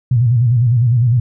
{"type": "tone with vibrato", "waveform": "sine", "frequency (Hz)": 120, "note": "B2", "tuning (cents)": -49, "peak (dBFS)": -9, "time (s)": [0.11, 1.2], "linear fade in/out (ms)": 5, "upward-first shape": "square", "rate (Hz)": 9.9, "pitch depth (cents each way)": 95, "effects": []}